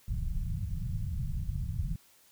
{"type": "low-pass noise", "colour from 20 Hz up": "pink", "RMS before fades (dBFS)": -33, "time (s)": [0.08, 1.96], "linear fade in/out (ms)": 5, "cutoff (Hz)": 170, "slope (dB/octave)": 48, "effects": ["white hiss -62 dBFS RMS until 2.31 s"]}